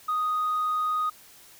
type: tone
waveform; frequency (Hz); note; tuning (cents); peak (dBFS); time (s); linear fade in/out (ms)
sine; 1244.5; D#6; 0; -22; 0.08-1.1; 10
effects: tanh soft clip ceiling -21 dBFS + white hiss -52 dBFS RMS until 1.59 s